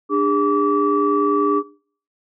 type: tone cluster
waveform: sine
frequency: 296.5 / 407 / 1155 Hz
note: D4 / G#4 / D6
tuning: +17 / -35 / -29 cents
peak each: -19 dBFS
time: 0.09-1.63 s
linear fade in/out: 50 ms
effects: noise-tail reverb RT60 0.5 s tail -22 dB re dry + tanh soft clip ceiling -5 dBFS